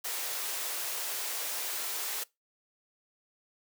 white high-pass noise, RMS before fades -35 dBFS, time 0.04-2.24 s, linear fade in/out 10 ms, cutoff 380 Hz, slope 24 dB/octave, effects noise-tail reverb RT60 0.2 s tail -22 dB re dry

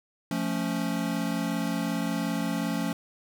square chord, F augmented, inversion none, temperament equal, 174.61 / 220 / 277.2 Hz, F3 / A3 / C#4, 0 / 0 / 0 cents, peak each -32 dBFS, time 0.31-2.93 s, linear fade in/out 2 ms, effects none

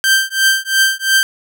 sawtooth tone with tremolo, 1568 Hz, G6, in tune, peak -4 dBFS, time 0.04-1.23 s, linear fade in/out 0 ms, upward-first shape triangle, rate 2.9 Hz, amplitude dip 100%, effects none

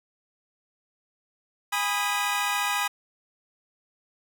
20% pulse chord, G# minor, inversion none, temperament equal with one note detuned, 818.2 / 987.8 / 1244.5 Hz, G#5 / B5 / D#6, -26 / 0 / 0 cents, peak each -24 dBFS, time 1.72-2.88 s, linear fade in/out 10 ms, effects none

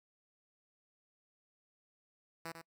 5% pulse tone with echo, 165.2 Hz, E3, 4 cents sharp, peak -30 dBFS, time 2.45-2.52 s, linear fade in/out 5 ms, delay 96 ms, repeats 1, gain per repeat -7 dB, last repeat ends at 2.616 s, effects noise-tail reverb RT60 0.1 s tail -25 dB re dry

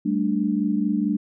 sine chord, G suspended second, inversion none, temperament just, 196 / 220.5 / 294 Hz, G3 / A3 / D4, 0 / +4 / +2 cents, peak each -24 / -24 / -24 dBFS, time 0.05-1.17 s, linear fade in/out 10 ms, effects none

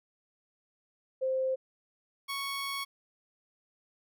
sine / 15% pulse tone pair in turn, 523.3 / 1108.8 Hz, C5 / C#6, 0 / 0 cents, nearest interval octave + minor second, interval 1300 cents, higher second, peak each -27 dBFS, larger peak neither, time 1.21-1.56 / 2.28-2.85 s, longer second, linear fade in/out 20 ms, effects none

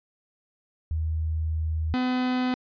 sine / 45% pulse tone pair in turn, 79.4 / 252.7 Hz, D#2 / B3, +36 / +40 cents, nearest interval octave + minor sixth, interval 2004 cents, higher second, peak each -24 / -23 dBFS, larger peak second, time 0.91-1.94 / 1.94-2.54 s, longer first, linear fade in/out 0 ms, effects resampled to 11025 Hz

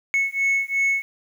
sine beating tone pair, 2199 / 2201.8 Hz, C#7 / C#7, -14 / -12 cents, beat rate 2.8 Hz, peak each -20 dBFS, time 0.14-1.02 s, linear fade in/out 0 ms, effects tanh soft clip ceiling -16 dBFS + 8-bit

